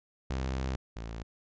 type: tone pair in turn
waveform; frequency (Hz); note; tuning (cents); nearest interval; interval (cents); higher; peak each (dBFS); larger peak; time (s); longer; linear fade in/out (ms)
sawtooth; 65.41 / 56.33; C2 / A1; 0 / +41; minor third; 259; first; -27 / -34; first; 0.3-0.76 / 0.96-1.23; first; 5
effects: resampled to 16000 Hz